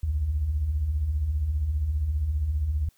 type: beating tone pair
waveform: sine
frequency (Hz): 61.6 / 76.6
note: B1 / D#2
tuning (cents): -4 / -27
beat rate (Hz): 15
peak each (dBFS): -32 / -23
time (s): 0.03-2.89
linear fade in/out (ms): 5
effects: tanh soft clip ceiling -16 dBFS + white hiss -65 dBFS RMS until 2.97 s